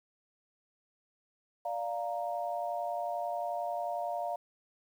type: chord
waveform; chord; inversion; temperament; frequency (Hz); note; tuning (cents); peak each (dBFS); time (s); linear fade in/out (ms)
sine; Bb major; first; equal; 587.3 / 698.5 / 932.3; D5 / F5 / Bb5; 0 / 0 / 0; -38 / -34 / -40; 1.65-4.36; 5
effects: 10-bit